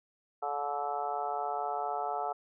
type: harmonic tone with a mistuned harmonic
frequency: 144.2 Hz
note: D3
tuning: 31 cents flat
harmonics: 3 / 4 / 5 / 6 / 7 / 8 / 9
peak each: -41 / -43 / -34 / -37 / -48 / -46 / -40 dBFS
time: 0.42-2.33 s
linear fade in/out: 10 ms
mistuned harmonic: 9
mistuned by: +18 cents
effects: none